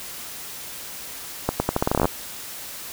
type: accelerating click train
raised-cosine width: 1 ms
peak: -5 dBFS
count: 14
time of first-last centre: 1.49-2.055 s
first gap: 110 ms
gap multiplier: 0.82
effects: white hiss -36 dBFS RMS until 2.92 s